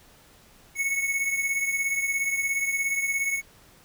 square beating tone pair, 2203 / 2220 Hz, C#7 / C#7, -11 / +2 cents, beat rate 17 Hz, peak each -26 / -32 dBFS, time 0.75-3.42 s, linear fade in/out 50 ms, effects pink hiss -55 dBFS RMS until 3.84 s

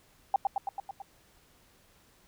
sine tone with echo, 791 Hz, G5, 15 cents sharp, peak -20 dBFS, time 0.34-0.36 s, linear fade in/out 2 ms, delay 110 ms, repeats 6, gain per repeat -3 dB, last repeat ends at 1.02 s, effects pink hiss -63 dBFS RMS until 2.27 s

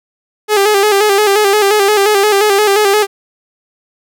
sawtooth tone with vibrato, 409.8 Hz, G#4, 23 cents flat, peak -4 dBFS, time 0.48-3.07 s, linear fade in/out 50 ms, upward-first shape square, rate 5.7 Hz, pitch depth 61 cents each way, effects none

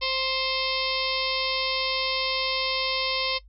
harmonic tone with a mistuned harmonic, 525 Hz, C5, 6 cents sharp, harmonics 1 / 2 / 4 / 5 / 6 / 7 / 8 / 9 / 10, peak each -33 / -33 / -33 / -33 / -33 / -33 / -33 / -33 / -33 dBFS, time 0.01-3.39 s, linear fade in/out 20 ms, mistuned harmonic 9, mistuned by -36 cents, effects noise-tail reverb RT60 0.1 s tail -18 dB re dry + added 50 Hz sine -48 dBFS peak until 3.48 s

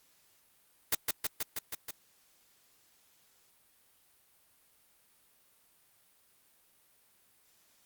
white noise with echo, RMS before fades -27 dBFS, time 0.92-0.95 s, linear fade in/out 5 ms, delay 160 ms, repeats 6, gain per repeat -2 dB, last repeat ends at 1.91 s, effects white hiss -67 dBFS RMS until 7.85 s + Opus 48 kbps

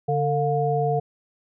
sine tone cluster, 143.8 / 450.1 / 711 Hz, D3 / A4 / F5, -36 / +39 / +31 cents, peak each -24 dBFS, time 0.08-1 s, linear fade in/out 10 ms, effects none

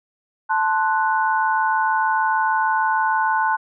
sine chord, F# diminished, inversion first, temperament equal, 880 / 1046.5 / 1480 Hz, A5 / C6 / F#6, 0 / 0 / 0 cents, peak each -19 / -23 / -22 dBFS, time 0.49-3.57 s, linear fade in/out 20 ms, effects none

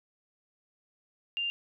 sine tone, 2794 Hz, F7, in tune, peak -29 dBFS, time 1.37-1.5 s, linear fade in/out 0 ms, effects none

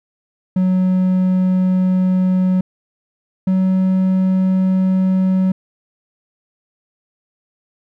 triangle tone pair in turn, 185 / 187.58 Hz, F#3 / F#3, 0 / +24 cents, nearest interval unison, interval 24 cents, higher second, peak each -10 dBFS, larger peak neither, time 0.56-2.61 / 3.47-5.52 s, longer neither, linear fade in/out 5 ms, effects none

